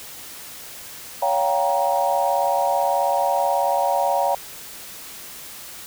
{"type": "chord", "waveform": "sine", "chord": "G half-diminished seventh", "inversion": "second", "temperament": "just", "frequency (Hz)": [564.5, 705.6, 784, 940.8], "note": ["Db5", "F5", "G5", "Bb5"], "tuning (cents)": [31, 18, 0, 16], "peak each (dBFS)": -23, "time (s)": [1.22, 4.35], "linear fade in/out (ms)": 5, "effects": ["white hiss -38 dBFS RMS until 5.86 s"]}